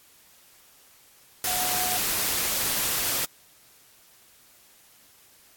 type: tone in noise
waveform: sine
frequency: 731 Hz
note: F#5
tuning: 21 cents flat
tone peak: -31 dBFS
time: 1.47-1.97 s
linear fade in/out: 2 ms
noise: white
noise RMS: -26 dBFS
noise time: 1.44-3.25 s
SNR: -8 dB
effects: white hiss -56 dBFS RMS until 5.56 s + AAC 64 kbps